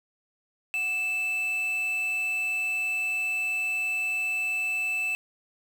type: tone with quantisation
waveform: triangle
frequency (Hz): 2637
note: E7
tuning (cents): 0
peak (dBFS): -24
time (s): 0.74-5.15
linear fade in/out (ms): 0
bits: 7
effects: none